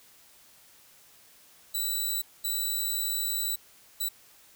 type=tone bursts at uneven times; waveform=5% pulse; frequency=3951 Hz; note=B7; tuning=in tune; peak=-20 dBFS; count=3; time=1.74-2.22 / 2.44-3.56 / 4-4.09 s; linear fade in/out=10 ms; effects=white hiss -57 dBFS RMS until 4.55 s